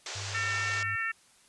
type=band-pass noise; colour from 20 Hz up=white; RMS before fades=-39 dBFS; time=0.06-0.83 s; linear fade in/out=2 ms; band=360 to 7100 Hz; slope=48 dB/octave
type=tone with pitch glide; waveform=sine; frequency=100 to 101.4 Hz; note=G2 to G#2; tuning=+35 to -41 cents; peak=-38 dBFS; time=0.15-0.96 s; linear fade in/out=10 ms; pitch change=+24 cents; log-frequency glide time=0.4-0.6 s
type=harmonic tone; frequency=451 Hz; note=A4; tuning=43 cents sharp; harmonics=3 / 4 / 5 / 6; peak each=-36 / -31 / -38 / -39 dBFS; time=0.34-1.12 s; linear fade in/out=10 ms
effects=white hiss -61 dBFS RMS until 1.48 s + resampled to 24000 Hz